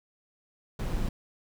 brown noise with amplitude modulation, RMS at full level -28 dBFS, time 0.79-1.09 s, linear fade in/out 5 ms, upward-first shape sine, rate 168 Hz, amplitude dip 35%, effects none

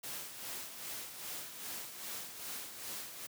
white noise with tremolo, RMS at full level -42 dBFS, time 0.03-3.27 s, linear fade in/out 10 ms, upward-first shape sine, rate 2.5 Hz, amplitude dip 55%, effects high-pass 100 Hz 12 dB/octave

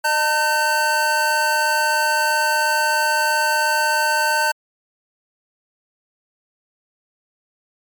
square tone cluster, 609 / 902 / 1531 Hz, D#5 / A5 / G6, -37 / +43 / -41 cents, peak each -26 / -20 / -20 dBFS, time 0.04-4.52 s, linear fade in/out 10 ms, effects MP3 96 kbps

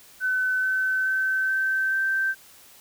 sine tone with pitch steps, 1514 / 1525.4 / 1536.9 / 1548.5 / 1560.2 Hz, F#6 / G6 / G6 / G6 / G6, +39 / -48 / -35 / -22 / -9 cents, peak -21 dBFS, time 0.2-2.35 s, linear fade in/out 50 ms, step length 430 ms, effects white hiss -51 dBFS RMS until 2.8 s

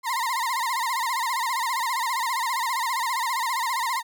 35% pulse tone with vibrato, 984 Hz, B5, 7 cents flat, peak -22 dBFS, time 0.03-4.03 s, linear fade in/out 50 ms, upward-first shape sine, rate 15 Hz, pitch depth 150 cents each way, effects none

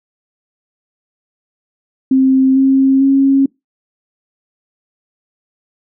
sine tone with pitch steps, 264 / 268.1 / 272.4 Hz, C4 / C4 / C#4, +16 / +42 / -30 cents, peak -7 dBFS, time 2.11-3.46 s, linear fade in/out 5 ms, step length 450 ms, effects noise-tail reverb RT60 0.2 s tail -25 dB re dry

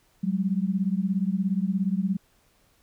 sine beating tone pair, 184.7 / 201.7 Hz, F#3 / G3, -3 / +50 cents, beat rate 17 Hz, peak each -25 / -26 dBFS, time 0.23-2.17 s, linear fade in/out 10 ms, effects pink hiss -64 dBFS RMS until 2.82 s

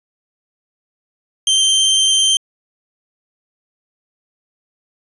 sawtooth tone with vibrato, 3136 Hz, G7, in tune, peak -8 dBFS, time 1.47-2.37 s, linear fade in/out 2 ms, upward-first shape triangle, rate 18 Hz, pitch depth 13 cents each way, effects resampled to 24000 Hz

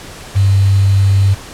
sine tone with quantisation, 98 Hz, G2, in tune, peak -7 dBFS, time 0.35-1.35 s, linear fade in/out 20 ms, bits 5, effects pink hiss -32 dBFS RMS until 1.53 s + low-pass 10000 Hz 12 dB/octave

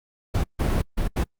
brown noise bursts at uneven times, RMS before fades -22 dBFS, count 4, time 0.34-0.44 / 0.59-0.82 / 0.97-1.08 / 1.16-1.24 s, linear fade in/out 10 ms, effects noise-tail reverb RT60 0.1 s tail -25 dB re dry + Opus 48 kbps

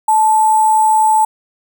sine tone with sample-and-hold, 872 Hz, A5, 16 cents flat, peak -8 dBFS, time 0.08-1.25 s, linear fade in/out 5 ms, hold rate 8820 Hz, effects none

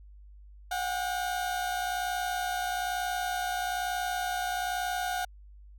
30% pulse tone pair together, 725 / 786.1 Hz, F#5 / G5, -35 / +5 cents, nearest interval minor second, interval 140 cents, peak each -28 / -33 dBFS, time 0.71-5.25 s, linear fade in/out 5 ms, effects added 50 Hz sine -48 dBFS peak until 5.78 s

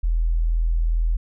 sine tone, 41.2 Hz, E1, in tune, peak -17 dBFS, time 0.03-1.17 s, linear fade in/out 10 ms, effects none

